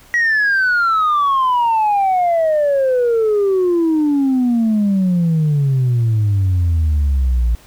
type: exponential sweep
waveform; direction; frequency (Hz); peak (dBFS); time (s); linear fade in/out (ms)
sine; down; 1927 to 56.3; -10; 0.14-7.55; 0
effects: tanh soft clip ceiling -10 dBFS + pink hiss -46 dBFS RMS until 7.66 s